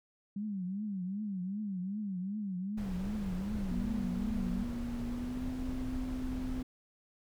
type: tone with vibrato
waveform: sine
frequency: 196 Hz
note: G3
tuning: in tune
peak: -34 dBFS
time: 0.36-4.64 s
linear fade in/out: 5 ms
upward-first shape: triangle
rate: 2.6 Hz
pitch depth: 180 cents each way
type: noise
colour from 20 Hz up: brown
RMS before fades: -40 dBFS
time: 2.77-6.63 s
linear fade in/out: 10 ms
type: tone with pitch glide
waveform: sine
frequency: 238.9 to 256 Hz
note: A#3 to C4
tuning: +43 to -38 cents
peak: -36 dBFS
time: 3.71-6.63 s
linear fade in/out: 5 ms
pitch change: +119 cents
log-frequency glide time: 5.03-5.51 s
effects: none